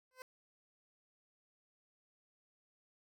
15% pulse tone with exponential growth, 513 Hz, C5, 34 cents flat, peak -38 dBFS, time 0.11-0.22 s, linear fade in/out 1 ms, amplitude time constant 23 ms, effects none

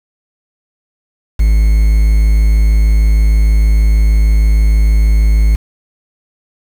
triangle tone with quantisation, 53.2 Hz, G#1, 42 cents sharp, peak -4 dBFS, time 1.39-5.56 s, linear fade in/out 10 ms, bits 5, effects none

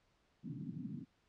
pink band-pass noise, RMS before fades -45 dBFS, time 0.43-1.05 s, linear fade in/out 20 ms, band 130 to 280 Hz, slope 48 dB/octave, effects pink hiss -75 dBFS RMS until 1.28 s + low-pass 5000 Hz 12 dB/octave

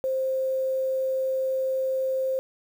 sine tone with quantisation, 526 Hz, C5, 9 cents sharp, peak -23 dBFS, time 0.04-2.39 s, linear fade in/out 0 ms, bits 8, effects none

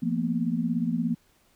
sine tone cluster, 170.8 / 226.9 / 244.2 Hz, F3 / A#3 / B3, -38 / -47 / -19 cents, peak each -29 / -28 / -28 dBFS, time 0.02-1.15 s, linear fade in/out 10 ms, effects pink hiss -64 dBFS RMS until 1.55 s

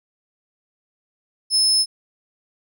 35% pulse tone, 5220 Hz, E8, 18 cents flat, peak -12 dBFS, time 1.5-1.86 s, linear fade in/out 50 ms, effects none

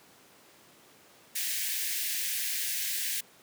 white high-pass noise, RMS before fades -32 dBFS, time 1.35-3.21 s, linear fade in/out 10 ms, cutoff 1600 Hz, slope 96 dB/octave, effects pink hiss -57 dBFS RMS until 3.42 s + high-pass 200 Hz 12 dB/octave

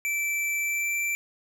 square tone with pitch glide, 2328 to 2344 Hz, D7 to D7, -16 to -4 cents, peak -26 dBFS, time 0.05-1.15 s, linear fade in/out 0 ms, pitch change +12 cents, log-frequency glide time 0.61-0.95 s, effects none

